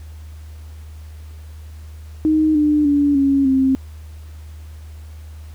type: tone with pitch steps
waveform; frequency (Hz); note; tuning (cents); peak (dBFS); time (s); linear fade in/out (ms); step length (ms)
sine; 311.1 / 298.9 / 287.3 / 276 / 265.3; D#4 / D4 / D4 / C#4 / C4; 0 / +31 / -38 / -7 / +24; -12; 2.25-3.75; 0; 300
effects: added 77 Hz sine -33 dBFS peak until 5.54 s + pink hiss -51 dBFS RMS until 5.54 s